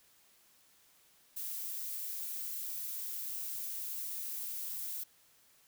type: noise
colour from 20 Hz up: violet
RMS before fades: -40 dBFS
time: 1.36-5.04 s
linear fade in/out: 10 ms
effects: white hiss -66 dBFS RMS until 5.67 s